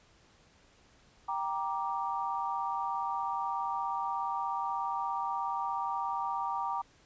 sine chord, G minor, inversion none, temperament just, 784 / 940.8 / 1176 Hz, G5 / Bb5 / D6, 0 / +16 / +2 cents, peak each -36 / -34 / -36 dBFS, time 1.28-6.82 s, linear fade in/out 10 ms, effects pink hiss -63 dBFS RMS until 7.05 s + resampled to 16000 Hz

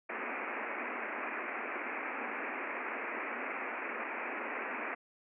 white band-pass noise, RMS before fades -39 dBFS, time 0.09-4.95 s, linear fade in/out 10 ms, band 220 to 2500 Hz, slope 96 dB/octave, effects none

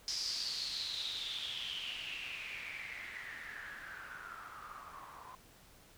blue noise with low-pass filter sweep, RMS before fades -43 dBFS, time 0.08-5.35 s, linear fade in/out 0 ms, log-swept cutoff 5200 to 1000 Hz, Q 7.9, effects pink hiss -61 dBFS RMS until 5.97 s

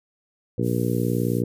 harmonic tone, 59.6 Hz, A#1, 39 cents sharp, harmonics 2 / 3 / 4 / 5 / 6 / 7 / 8, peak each -25 / -27 / -28 / -29 / -30 / -30 / -31 dBFS, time 0.58-1.44 s, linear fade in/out 5 ms
violet noise, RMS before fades -39 dBFS, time 0.62-1.43 s, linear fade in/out 50 ms
effects resampled to 32000 Hz

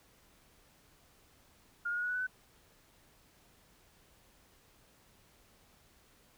sine tone with pitch steps, 1415 / 1430.6 / 1446.4 / 1462.4 / 1478.5 / 1494.8 / 1511.3 Hz, F6 / F6 / F#6 / F#6 / F#6 / F#6 / F#6, +22 / +41 / -40 / -21 / -2 / +17 / +36 cents, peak -32 dBFS, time 1.85-2.27 s, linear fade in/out 10 ms, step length 60 ms, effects pink hiss -65 dBFS RMS until 6.37 s

